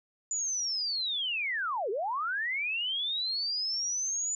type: linear two-way sweep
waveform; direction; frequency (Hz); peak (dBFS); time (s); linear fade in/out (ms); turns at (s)
sine; down then up; 7040 to 370 to 7040; -29; 0.31-4.35; 2; 1.9
effects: none